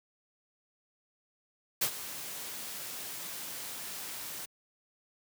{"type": "noise with ADSR envelope", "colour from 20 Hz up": "white", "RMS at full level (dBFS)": -27, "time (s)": [1.81, 4.46], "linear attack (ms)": 11, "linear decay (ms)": 80, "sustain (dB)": -14, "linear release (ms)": 12, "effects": ["high-pass 100 Hz 12 dB/octave"]}